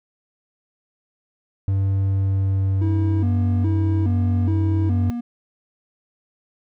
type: tone with pitch glide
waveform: triangle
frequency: 97.3 to 94.8 Hz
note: G2 to F#2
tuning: -12 to +43 cents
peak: -15 dBFS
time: 1.68-5.1 s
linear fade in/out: 0 ms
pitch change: -45 cents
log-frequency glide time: 1.96-4.2 s
type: tone with vibrato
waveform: triangle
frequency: 277.2 Hz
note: C#4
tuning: in tune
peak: -22 dBFS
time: 2.81-5.21 s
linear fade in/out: 10 ms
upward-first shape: square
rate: 1.2 Hz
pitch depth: 260 cents each way
effects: none